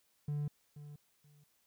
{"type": "tone with echo", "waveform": "triangle", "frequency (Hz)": 146.83, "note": "D3", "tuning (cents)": 0, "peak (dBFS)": -31, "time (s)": [0.28, 0.48], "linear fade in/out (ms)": 5, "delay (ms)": 480, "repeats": 2, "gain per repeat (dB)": -14, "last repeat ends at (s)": 1.44, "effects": ["tanh soft clip ceiling -27 dBFS", "white hiss -74 dBFS RMS until 1.66 s"]}